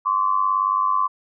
sine tone pair together, 1042 / 1140.4 Hz, C6 / C#6, -7 / +49 cents, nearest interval major second, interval 156 cents, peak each -20 dBFS, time 0.05-1.08 s, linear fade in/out 20 ms, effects none

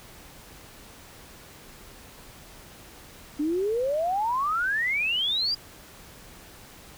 sine exponential sweep, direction up, 287.1 to 4900 Hz, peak -23 dBFS, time 3.39-5.55 s, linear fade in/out 10 ms, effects pink hiss -48 dBFS RMS until 6.97 s

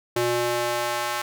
square tone with high-pass filter sweep, 119.9 Hz, A#2, 49 cents sharp, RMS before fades -25 dBFS, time 0.16-1.22 s, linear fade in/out 5 ms, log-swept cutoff 310 to 1000 Hz, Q 1.2, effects none

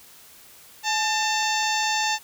harmonic tone with a mistuned harmonic, 895 Hz, A5, 29 cents sharp, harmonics 1 / 2 / 3 / 4 / 5 / 6 / 7 / 8, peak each -25 / -28 / -30 / -31 / -32 / -33 / -33 / -34 dBFS, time 0.83-2.19 s, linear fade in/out 50 ms, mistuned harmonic 1, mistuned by -78 cents, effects white hiss -49 dBFS RMS until 2.23 s

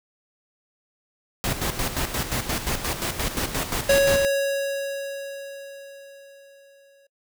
pink noise with tremolo, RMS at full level -25 dBFS, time 1.44-4.25 s, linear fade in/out 0 ms, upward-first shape square, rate 5.7 Hz, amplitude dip 60%
square tone with exponential decay, 554.4 Hz, C#5, in tune, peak -15 dBFS, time 3.89-7.07 s, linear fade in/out 5 ms, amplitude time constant 690 ms
effects noise-tail reverb RT60 0.1 s tail -24 dB re dry

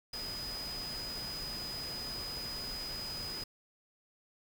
sine tone in noise, 4978 Hz, D#8, in tune, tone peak -39 dBFS, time 0.13-3.44 s, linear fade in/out 5 ms, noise pink, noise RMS -45 dBFS, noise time 0.13-3.44 s, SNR +3 dB, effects none

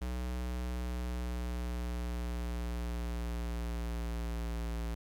square tone with pitch glide, 61.74 to 57.27 Hz, B1 to A#1, 0 to -30 cents, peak -35 dBFS, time 0.01-4.95 s, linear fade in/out 10 ms, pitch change -130 cents, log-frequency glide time 0.28-4.76 s, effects 12-bit

